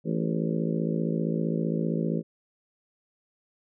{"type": "harmonic tone with a mistuned harmonic", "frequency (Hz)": 55.3, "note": "A1", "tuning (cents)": 9, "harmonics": [3, 4, 5, 6, 7, 8, 9, 10], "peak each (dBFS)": [-28, -30, -36, -34, -36, -38, -37, -41], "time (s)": [0.04, 2.23], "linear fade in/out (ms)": 50, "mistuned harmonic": 8, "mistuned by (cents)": -52, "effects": []}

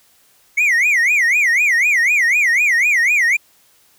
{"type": "tone with vibrato", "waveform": "triangle", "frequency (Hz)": 2136, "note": "C7", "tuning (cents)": 35, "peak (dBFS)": -10, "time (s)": [0.57, 3.37], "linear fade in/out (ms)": 10, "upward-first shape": "sine", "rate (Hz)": 4, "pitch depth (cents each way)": 260, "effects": ["white hiss -54 dBFS RMS until 3.98 s"]}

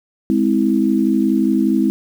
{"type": "chord", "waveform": "sine", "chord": "Ab augmented", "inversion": "none", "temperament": "just", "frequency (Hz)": [207.7, 259.6, 324.5], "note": ["Ab3", "C4", "E4"], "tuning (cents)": [0, -13, -27], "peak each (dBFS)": -17, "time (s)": [0.3, 1.9], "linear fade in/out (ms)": 0, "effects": ["7-bit"]}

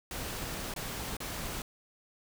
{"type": "noise with dropouts", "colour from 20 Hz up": "pink", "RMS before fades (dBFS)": -38, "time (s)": [0.11, 1.62], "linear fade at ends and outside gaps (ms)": 2, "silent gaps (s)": [[0.739, 0.762], [1.168, 1.203]], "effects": []}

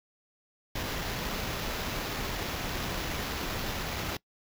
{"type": "noise with sample-and-hold", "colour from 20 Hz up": "pink", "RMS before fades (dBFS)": -34, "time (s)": [0.75, 4.17], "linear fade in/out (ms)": 5, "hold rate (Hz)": 8820, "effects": ["noise-tail reverb RT60 0.1 s tail -23 dB re dry"]}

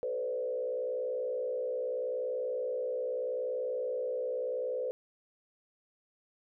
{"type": "tone with frequency modulation", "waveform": "sine", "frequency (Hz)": 506, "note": "B4", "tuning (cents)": 42, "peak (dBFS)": -31, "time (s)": [0.03, 4.91], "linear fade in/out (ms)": 0, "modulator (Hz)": 60.8, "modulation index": 0.93, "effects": []}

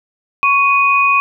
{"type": "tone pair together", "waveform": "sine", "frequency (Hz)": [1108.7, 2487], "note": ["C#6", "D#7"], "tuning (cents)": [0, -1], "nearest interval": "octave + major second", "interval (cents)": 1399, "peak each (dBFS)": -12, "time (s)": [0.43, 1.2], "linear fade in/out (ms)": 0, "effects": []}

